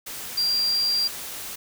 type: tone in noise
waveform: sine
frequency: 4749 Hz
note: D8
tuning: 18 cents sharp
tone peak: -20 dBFS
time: 0.37-1.08 s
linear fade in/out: 10 ms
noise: white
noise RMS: -35 dBFS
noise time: 0.06-1.56 s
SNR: +12 dB
effects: none